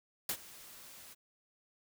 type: noise with ADSR envelope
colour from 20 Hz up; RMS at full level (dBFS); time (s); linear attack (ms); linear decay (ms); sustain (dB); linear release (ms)
white; -33; 0.29-1.15; 3; 69; -20; 26
effects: none